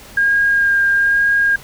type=tone with vibrato; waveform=sine; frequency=1617 Hz; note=G#6; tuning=47 cents flat; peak=-11 dBFS; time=0.17-1.56 s; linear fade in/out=5 ms; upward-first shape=sine; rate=1.1 Hz; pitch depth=13 cents each way; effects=added 50 Hz sine -43 dBFS peak until 1.63 s + pink hiss -39 dBFS RMS until 1.63 s